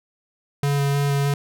square tone with vibrato, 141.4 Hz, C#3, 35 cents sharp, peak -19 dBFS, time 0.63-1.34 s, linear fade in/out 2 ms, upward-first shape square, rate 3.2 Hz, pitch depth 9 cents each way, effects none

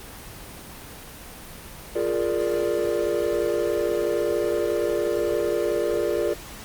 triangle chord, Bb dominant seventh, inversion second, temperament equal, 349.2 / 415.3 / 466.2 / 587.3 Hz, F4 / Ab4 / Bb4 / D5, 0 / 0 / 0 / 0 cents, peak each -25 dBFS, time 1.95-6.34 s, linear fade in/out 10 ms, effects pink hiss -40 dBFS RMS until 6.64 s + Opus 24 kbps

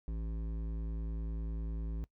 triangle tone with hard clipping, 55 Hz, A1, in tune, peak -37 dBFS, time 0.08-2.04 s, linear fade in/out 0 ms, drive 16 dB, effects noise-tail reverb RT60 0.1 s tail -21 dB re dry

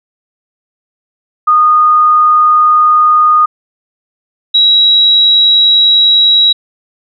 sine tone pair in turn, 1230 / 3870 Hz, D#6 / B7, -20 / -36 cents, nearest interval octave + minor sixth, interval 1984 cents, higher second, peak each -4 / -4 dBFS, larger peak neither, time 1.47-3.46 / 4.54-6.53 s, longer neither, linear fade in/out 10 ms, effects none

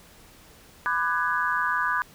sine chord, G# half-diminished seventh, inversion first, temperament just, 996.7 / 1196.1 / 1495.1 / 1661.2 Hz, B5 / D6 / F#6 / G#6, +16 / +31 / +18 / 0 cents, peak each -28 dBFS, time 0.86-2.02 s, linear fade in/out 0 ms, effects pink hiss -52 dBFS RMS until 2.14 s

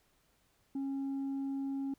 sine tone, 273.3 Hz, C#4, 24 cents flat, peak -31 dBFS, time 0.75-1.94 s, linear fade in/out 5 ms, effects tanh soft clip ceiling -33 dBFS + pink hiss -72 dBFS RMS until 1.98 s

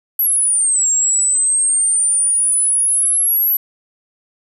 sine exponential two-way sweep, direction down then up, 11820 to 7459 to 11820 Hz, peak -12 dBFS, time 0.19-3.57 s, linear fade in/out 5 ms, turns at 0.88 s, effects none

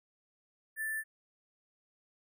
sine tone with sample-and-hold, 1763 Hz, A6, 3 cents sharp, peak -33 dBFS, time 0.76-1.04 s, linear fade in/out 50 ms, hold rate 11025 Hz, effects none

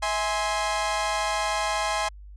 sawtooth chord, E augmented, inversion none, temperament equal with one note detuned, 647.6 / 830.6 / 1046.5 Hz, E5 / G#5 / B#5, -31 / 0 / 0 cents, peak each -26 / -24 / -25 dBFS, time 0.02-2.09 s, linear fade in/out 10 ms, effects added 50 Hz sine -41 dBFS peak until 2.36 s + resampled to 22050 Hz

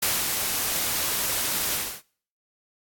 white noise with ADSR envelope, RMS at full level -23 dBFS, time 0.02-2.02 s, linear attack 10 ms, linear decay 230 ms, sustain -3 dB, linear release 300 ms, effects noise-tail reverb RT60 0.5 s tail -23 dB re dry + AAC 64 kbps

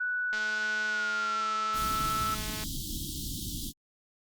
sine tone with pitch glide, 1480 to 1318.5 Hz, F#6 to E6, 0 to 0 cents, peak -28 dBFS, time 0-2.35 s, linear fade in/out 10 ms, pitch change -200 cents, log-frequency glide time 0.87-1.51 s
click train, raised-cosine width 0.2 ms, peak -22 dBFS, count 497, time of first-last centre 0.33-2.637 s, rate 215 Hz
pink band-stop noise, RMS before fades -36 dBFS, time 1.73-3.73 s, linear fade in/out 50 ms, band 340 to 3100 Hz, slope 96 dB/octave
effects Opus 32 kbps

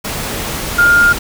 sine tone in noise, 1411 Hz, F6, 17 cents sharp, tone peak -6 dBFS, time 0.78-1.13 s, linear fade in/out 10 ms, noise pink, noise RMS -21 dBFS, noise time 0.04-1.19 s, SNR +12 dB, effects none

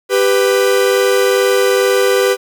45% pulse tone pair together, 393.8 / 496.1 Hz, G4 / B4, +8 / +8 cents, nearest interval major third, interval 400 cents, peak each -13 dBFS, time 0.09-2.37 s, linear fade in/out 50 ms, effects 8-bit

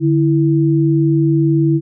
sine tone pair together, 146.83 / 328.7 Hz, D3 / E4, 0 / -5 cents, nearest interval octave + major second, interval 1395 cents, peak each -13 dBFS, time 0-1.81 s, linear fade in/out 50 ms, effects none

